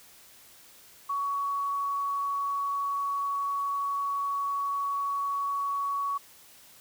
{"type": "tone", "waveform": "sine", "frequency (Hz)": 1122, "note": "C#6", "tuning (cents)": 21, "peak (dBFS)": -27, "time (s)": [1.09, 6.18], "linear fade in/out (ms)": 10, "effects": ["white hiss -54 dBFS RMS until 6.8 s"]}